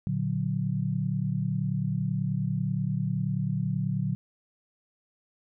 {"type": "chord", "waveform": "sine", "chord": "Bb augmented", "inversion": "none", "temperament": "equal", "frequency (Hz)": [116.54, 146.83, 185], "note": ["Bb2", "D3", "F#3"], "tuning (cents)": [0, 0, 0], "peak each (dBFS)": [-31, -29, -30], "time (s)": [0.07, 4.15], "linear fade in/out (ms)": 0, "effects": []}